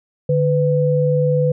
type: tone pair together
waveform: sine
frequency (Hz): 148.47 / 500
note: D3 / B4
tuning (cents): +19 / +21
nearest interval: octave + major sixth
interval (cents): 2102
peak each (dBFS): -16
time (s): 0.29-1.52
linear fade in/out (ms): 5
effects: none